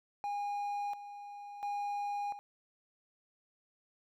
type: tone with tremolo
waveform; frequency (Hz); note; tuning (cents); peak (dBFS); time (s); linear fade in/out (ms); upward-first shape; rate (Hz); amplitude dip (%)
triangle; 816; G#5; -31; -32; 0.24-2.39; 0; square; 0.72; 70
effects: none